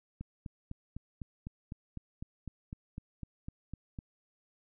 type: click train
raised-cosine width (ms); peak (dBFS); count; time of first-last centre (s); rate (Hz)
5; -28; 16; 0.21-3.988; 3.97
effects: none